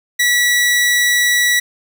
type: tone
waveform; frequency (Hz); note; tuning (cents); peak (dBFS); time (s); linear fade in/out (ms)
sawtooth; 1944; B6; -28; -8; 0.19-1.6; 10
effects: none